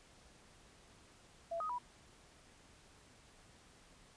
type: tone with pitch steps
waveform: sine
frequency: 672 / 1252 / 979 Hz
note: E5 / D#6 / B5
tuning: +33 / +10 / -15 cents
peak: -37 dBFS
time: 1.51-1.786 s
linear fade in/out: 10 ms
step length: 92 ms
effects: pink hiss -63 dBFS RMS until 4.16 s + resampled to 22050 Hz